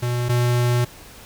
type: tone pair in turn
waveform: square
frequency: 121.7 / 121.7 Hz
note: B2 / B2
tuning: -25 / -25 cents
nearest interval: unison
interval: 0 cents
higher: neither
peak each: -21 / -17 dBFS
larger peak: second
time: 0.02-0.29 / 0.29-0.85 s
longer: second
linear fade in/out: 10 ms
effects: pink hiss -43 dBFS RMS until 1.25 s